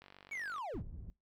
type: click train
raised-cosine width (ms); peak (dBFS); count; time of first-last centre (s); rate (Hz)
0.3; -38; 28; 0.02-0.583; 48
type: linear sweep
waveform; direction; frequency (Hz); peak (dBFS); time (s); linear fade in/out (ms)
triangle; down; 2311 to 34.65; -37; 0.31-0.83; 10
type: low-pass noise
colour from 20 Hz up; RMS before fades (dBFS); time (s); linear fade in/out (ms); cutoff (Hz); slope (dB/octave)
pink; -47; 0.74-1.1; 0; 130; 12
effects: noise-tail reverb RT60 0.2 s tail -21 dB re dry